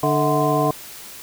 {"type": "harmonic tone with a mistuned harmonic", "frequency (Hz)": 148.1, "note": "D3", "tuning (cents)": 15, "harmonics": [1, 2, 3, 4, 5, 7], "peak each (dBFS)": [-23, -23, -23, -23, -23, -23], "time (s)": [0.03, 0.71], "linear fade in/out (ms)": 2, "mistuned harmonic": 4, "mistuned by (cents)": 140, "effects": ["white hiss -38 dBFS RMS until 1.22 s"]}